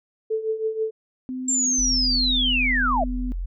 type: tone with tremolo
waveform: sine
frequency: 440 Hz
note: A4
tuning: in tune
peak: -19 dBFS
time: 0.3-0.91 s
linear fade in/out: 10 ms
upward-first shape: triangle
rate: 6.2 Hz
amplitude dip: 80%
type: tone with pitch glide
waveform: sine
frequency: 256.3 to 251.3 Hz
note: C4 to B3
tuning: -36 to +30 cents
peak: -27 dBFS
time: 1.29-3.32 s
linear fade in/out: 0 ms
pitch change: -34 cents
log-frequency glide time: 1.5-2.4 s
type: linear sweep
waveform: sine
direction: down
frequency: 7459 to 596 Hz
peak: -19 dBFS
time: 1.48-3.04 s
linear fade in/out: 5 ms
type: tone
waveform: sine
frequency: 43.47 Hz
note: F1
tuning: 7 cents flat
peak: -25 dBFS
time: 1.78-3.46 s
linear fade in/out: 10 ms
effects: none